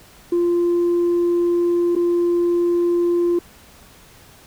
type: tone with dropouts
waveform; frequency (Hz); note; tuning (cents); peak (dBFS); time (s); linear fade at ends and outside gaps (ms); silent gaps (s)
sine; 347; F4; -11; -13; 0.32-3.39; 5; 1.953-1.962
effects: tanh soft clip ceiling -13 dBFS + pink hiss -47 dBFS RMS until 4.46 s